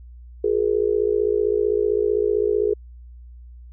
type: tone with amplitude modulation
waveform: sine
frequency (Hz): 419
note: G#4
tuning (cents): +15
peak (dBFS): -13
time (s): 0.44-2.74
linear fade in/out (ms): 5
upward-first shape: sine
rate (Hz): 55.6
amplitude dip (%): 95
effects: added 60 Hz sine -39 dBFS peak until 3.72 s